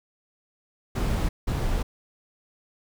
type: noise bursts at uneven times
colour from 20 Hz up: brown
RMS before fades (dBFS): -25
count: 2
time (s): 0.95-1.29 / 1.47-1.83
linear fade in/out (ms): 10
effects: none